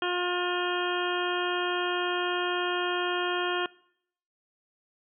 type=harmonic tone; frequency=356.2 Hz; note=F4; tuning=34 cents sharp; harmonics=1 / 2 / 3 / 4 / 5 / 7 / 8 / 9; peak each=-30 / -35 / -34 / -33 / -38 / -40 / -38 / -36 dBFS; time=0.02-3.66 s; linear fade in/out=2 ms; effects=noise-tail reverb RT60 0.7 s tail -23 dB re dry